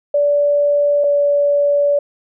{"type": "tone pair in turn", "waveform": "sine", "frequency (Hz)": [579, 575], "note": ["D5", "D5"], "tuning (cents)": [-25, -37], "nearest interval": "unison", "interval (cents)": 12, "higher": "first", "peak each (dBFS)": -11, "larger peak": "neither", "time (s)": [[0.14, 1.04], [1.04, 1.99]], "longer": "second", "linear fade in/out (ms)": 5, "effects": []}